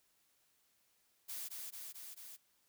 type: noise with echo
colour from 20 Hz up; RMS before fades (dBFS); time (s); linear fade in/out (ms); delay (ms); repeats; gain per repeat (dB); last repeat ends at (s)
blue; -44; 1.28-1.49; 20; 220; 4; -2; 2.37
effects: white hiss -75 dBFS RMS until 2.68 s